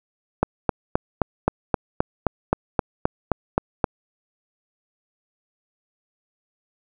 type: click train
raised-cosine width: 1 ms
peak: -3 dBFS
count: 14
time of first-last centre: 0.43-3.842 s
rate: 3.81 Hz
effects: none